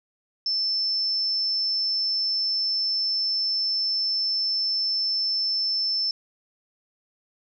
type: tone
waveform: sine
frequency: 5300 Hz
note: E8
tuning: 9 cents sharp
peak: -22 dBFS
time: 0.46-6.11 s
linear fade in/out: 2 ms
effects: none